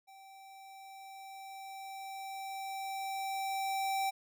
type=tone with level ramp; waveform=square; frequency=777 Hz; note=G5; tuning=16 cents flat; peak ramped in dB=-54 to -31 dBFS; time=0.07-4.11 s; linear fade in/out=20 ms; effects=none